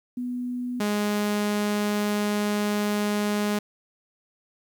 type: tone pair in turn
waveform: sine / sawtooth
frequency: 246.9 / 207.6 Hz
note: B3 / G#3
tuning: 0 / 0 cents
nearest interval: minor third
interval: 300 cents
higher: first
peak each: -27 / -19 dBFS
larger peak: second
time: 0.17-0.8 / 0.8-3.59 s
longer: second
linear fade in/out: 5 ms
effects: 10-bit